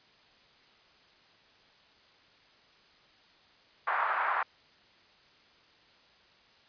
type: band-pass noise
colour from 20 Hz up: pink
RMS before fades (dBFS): -30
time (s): 3.87-4.43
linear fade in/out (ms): 5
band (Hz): 880 to 1600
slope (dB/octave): 24
effects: white hiss -61 dBFS RMS until 6.68 s + resampled to 11025 Hz